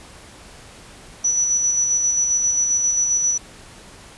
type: tone with tremolo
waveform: sine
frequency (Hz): 5920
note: F#8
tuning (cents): 0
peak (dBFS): -15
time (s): 1.24-3.38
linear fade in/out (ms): 10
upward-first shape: square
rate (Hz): 7.5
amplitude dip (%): 30
effects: pink hiss -43 dBFS RMS until 4.17 s + resampled to 24000 Hz